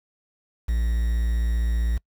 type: tone with quantisation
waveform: triangle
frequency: 57.7 Hz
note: A#1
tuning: 17 cents flat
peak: -18 dBFS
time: 0.68-1.98 s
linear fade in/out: 10 ms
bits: 7
effects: noise-tail reverb RT60 0.1 s tail -25 dB re dry